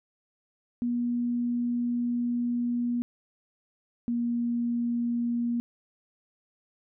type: tone pair in turn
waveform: sine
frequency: 240.6 / 237.4 Hz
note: B3 / A#3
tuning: -45 / +32 cents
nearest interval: unison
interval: 23 cents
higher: first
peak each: -25 dBFS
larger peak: neither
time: 0.82-3.02 / 4.08-5.6 s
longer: first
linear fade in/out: 0 ms
effects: none